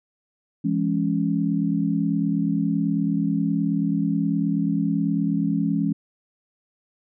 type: chord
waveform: sine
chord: C# minor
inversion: first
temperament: equal with one note detuned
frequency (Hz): 169.06 / 207.7 / 277.2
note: E3 / G#3 / C#4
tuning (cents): +44 / 0 / 0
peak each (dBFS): -24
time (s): 0.64-5.93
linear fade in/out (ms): 10
effects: none